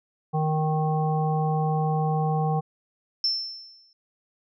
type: harmonic tone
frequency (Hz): 155.56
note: D#3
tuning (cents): 0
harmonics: 1 / 3 / 5 / 7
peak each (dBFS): -23 / -31 / -27 / -36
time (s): 0.33-2.61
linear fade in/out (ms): 20
type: tone with exponential decay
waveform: sine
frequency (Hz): 5340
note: E8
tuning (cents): +22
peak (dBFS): -19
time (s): 3.24-3.93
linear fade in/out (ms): 2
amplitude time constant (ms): 150
effects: none